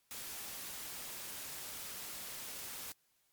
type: noise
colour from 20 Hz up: white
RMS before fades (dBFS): -45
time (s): 0.11-2.92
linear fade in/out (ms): 0
effects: white hiss -75 dBFS RMS until 3.32 s + MP3 96 kbps